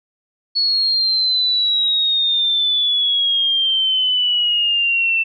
sine exponential sweep, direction down, 4392 to 2669 Hz, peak -14 dBFS, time 0.55-5.24 s, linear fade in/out 20 ms, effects none

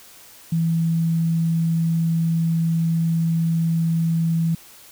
sine tone, 164.81 Hz, E3, in tune, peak -17 dBFS, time 0.52-4.55 s, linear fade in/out 5 ms, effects white hiss -46 dBFS RMS until 4.91 s

